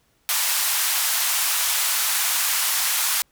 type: band-pass noise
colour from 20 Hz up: white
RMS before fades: -22 dBFS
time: 0.29-3.22 s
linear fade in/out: 0 ms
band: 810 to 16000 Hz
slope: 24 dB/octave
effects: pink hiss -64 dBFS RMS until 3.31 s